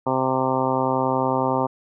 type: harmonic tone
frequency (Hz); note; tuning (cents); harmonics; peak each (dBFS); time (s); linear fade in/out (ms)
130.81; C3; 0; 1 / 2 / 3 / 4 / 5 / 6 / 7 / 8 / 9; -30 / -26 / -28 / -26 / -29 / -28 / -25 / -30 / -31; 0.06-1.67; 10
effects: none